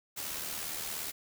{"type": "noise with amplitude modulation", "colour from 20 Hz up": "white", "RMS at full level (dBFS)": -36, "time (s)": [0.16, 1.12], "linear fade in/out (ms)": 20, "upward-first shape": "sine", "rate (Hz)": 77.2, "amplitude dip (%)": 45, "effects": []}